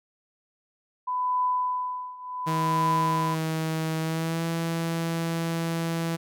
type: tone with tremolo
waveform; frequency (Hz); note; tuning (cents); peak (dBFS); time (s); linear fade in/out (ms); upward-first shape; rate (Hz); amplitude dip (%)
sine; 1000; B5; +21; -21; 1.07-3.35; 10; triangle; 0.68; 90
type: tone with pitch glide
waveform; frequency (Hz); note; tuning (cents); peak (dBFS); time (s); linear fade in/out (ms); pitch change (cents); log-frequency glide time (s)
sawtooth; 159.8 to 165.82; D#3 to E3; +47 to +11; -22; 2.46-6.17; 20; +64; 4-4.44
effects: none